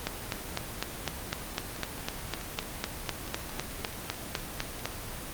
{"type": "two click trains", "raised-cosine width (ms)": 0.2, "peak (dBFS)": [-11, -24], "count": [20, 17], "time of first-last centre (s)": [[0.07, 4.856], [1.33, 4.793]], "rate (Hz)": [3.97, 4.62], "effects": ["pink hiss -39 dBFS RMS until 5.33 s", "Opus 24 kbps"]}